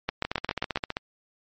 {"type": "two click trains", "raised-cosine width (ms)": 0.3, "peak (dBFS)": [-9, -12], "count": [6, 12], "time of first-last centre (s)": [[0.09, 0.758], [0.25, 0.969]], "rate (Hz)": [7.48, 15.3], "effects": ["MP3 32 kbps"]}